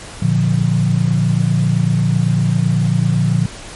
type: chord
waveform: sine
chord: Bb major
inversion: none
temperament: equal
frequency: 116.54 / 146.83 / 174.61 Hz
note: Bb2 / D3 / F3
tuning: 0 / 0 / 0 cents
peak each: -16 dBFS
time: 0.22-3.46 s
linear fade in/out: 5 ms
effects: pink hiss -33 dBFS RMS until 3.75 s + MP3 48 kbps